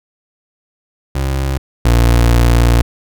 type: tone pair in turn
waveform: 30% pulse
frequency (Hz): 67.3 / 58.69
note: C2 / A#1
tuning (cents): +49 / +12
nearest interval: major second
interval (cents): 237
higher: first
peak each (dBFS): -12 / -5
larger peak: second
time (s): 1.15-1.58 / 1.85-2.82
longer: second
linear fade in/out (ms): 5
effects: none